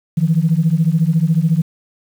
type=beating tone pair; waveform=sine; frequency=155.56 / 169.56 Hz; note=D#3 / E3; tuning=0 / +49 cents; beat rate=14 Hz; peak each=-14 dBFS; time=0.17-1.62 s; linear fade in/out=10 ms; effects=tanh soft clip ceiling -4 dBFS + 7-bit